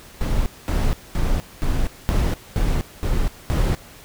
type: noise bursts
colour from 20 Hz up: brown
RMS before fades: -19 dBFS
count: 8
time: 0.21-3.75 s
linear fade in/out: 0 ms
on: 250 ms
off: 220 ms
effects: pink hiss -44 dBFS RMS until 4.04 s